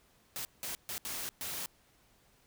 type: noise bursts at uneven times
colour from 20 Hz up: white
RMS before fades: -39 dBFS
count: 5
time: 0.36-0.45 / 0.63-0.75 / 0.89-0.98 / 1.05-1.29 / 1.41-1.66 s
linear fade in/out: 0 ms
effects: pink hiss -67 dBFS RMS until 2.46 s